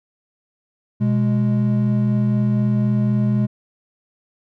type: tone pair together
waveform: triangle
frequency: 123.68 / 207.7 Hz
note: B2 / G#3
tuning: +3 / 0 cents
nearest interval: major sixth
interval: 897 cents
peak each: -16 dBFS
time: 1-3.47 s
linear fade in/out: 20 ms
effects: none